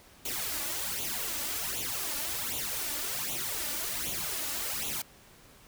white noise with flanger, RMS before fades -34 dBFS, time 0.25-5.02 s, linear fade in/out 5 ms, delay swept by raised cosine 0.29 to 3.49 ms, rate 1.3 Hz, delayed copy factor +0.75, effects pink hiss -56 dBFS RMS until 5.67 s

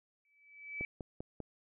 sine tone with exponential growth, 2301 Hz, D7, 36 cents flat, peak -34 dBFS, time 0.25-0.85 s, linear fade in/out 1 ms, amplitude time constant 130 ms
click train, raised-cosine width 2 ms, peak -28 dBFS, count 4, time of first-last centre 0.81-1.403 s, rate 5.06 Hz
effects none

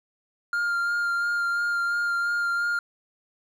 triangle tone with vibrato, 1402 Hz, F6, 6 cents sharp, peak -21 dBFS, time 0.53-2.79 s, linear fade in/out 2 ms, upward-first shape sine, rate 2.9 Hz, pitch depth 15 cents each way, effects none

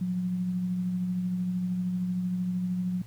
sine tone with tremolo, 181.3 Hz, F#3, 35 cents flat, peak -25 dBFS, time 0.01-3.02 s, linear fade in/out 5 ms, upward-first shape triangle, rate 13 Hz, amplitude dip 35%, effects added 114 Hz sine -44 dBFS peak until 3.06 s + pink hiss -58 dBFS RMS until 3.06 s

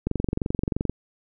click train, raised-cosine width 3 ms, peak -11 dBFS, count 20, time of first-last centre 0.07-0.896 s, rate 23 Hz, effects none

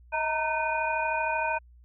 sine tone cluster, 633 / 918 / 951 / 1522 / 2461 Hz, D#5 / A#5 / A#5 / F#6 / D#7, +30 / -27 / +34 / +48 / -20 cents, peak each -32 / -29 / -36 / -33 / -32 dBFS, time 0.12-1.59 s, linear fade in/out 20 ms, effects added 60 Hz sine -51 dBFS peak until 1.84 s

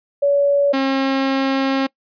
sine / sawtooth tone pair in turn, 567 / 269.4 Hz, C#5 / C#4, +39 / -49 cents, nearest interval octave + minor second, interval 1288 cents, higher first, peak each -12 dBFS, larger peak neither, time 0.22-0.73 / 0.73-1.87 s, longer second, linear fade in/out 10 ms, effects noise-tail reverb RT60 0.1 s tail -23 dB re dry + resampled to 11025 Hz

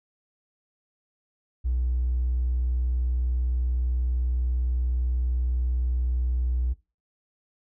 sine tone with hard clipping, 61.74 Hz, B1, in tune, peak -23 dBFS, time 1.64-6.74 s, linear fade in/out 20 ms, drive 1 dB, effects noise-tail reverb RT60 0.3 s tail -21 dB re dry

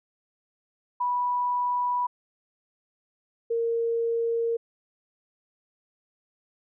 sine tone pair in turn, 982 / 462.5 Hz, B5 / A#4, -10 / -14 cents, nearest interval octave + minor second, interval 1304 cents, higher first, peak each -23 dBFS, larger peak neither, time 1-2.07 / 3.5-4.57 s, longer neither, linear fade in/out 10 ms, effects none

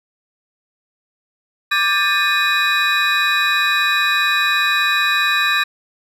triangle tone cluster, 1174 / 1601 / 1776 / 2478 / 3905 Hz, D6 / G6 / A6 / D#7 / B7, -1 / +36 / +16 / -8 / -20 cents, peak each -19 dBFS, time 1.71-5.64 s, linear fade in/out 10 ms, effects none

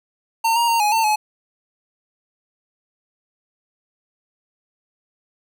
square tone with pitch steps, 909 / 940 / 923 / 837 / 899 / 851 Hz, A#5 / A#5 / A#5 / G#5 / A5 / G#5, -44 / +14 / -17 / +13 / +37 / +42 cents, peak -16 dBFS, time 0.44-1.16 s, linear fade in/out 10 ms, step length 120 ms, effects none

